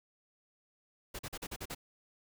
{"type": "noise bursts", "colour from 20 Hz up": "pink", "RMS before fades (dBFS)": -41, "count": 7, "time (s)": [1.14, 1.749], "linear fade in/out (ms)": 10, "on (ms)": 51, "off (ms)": 42, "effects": []}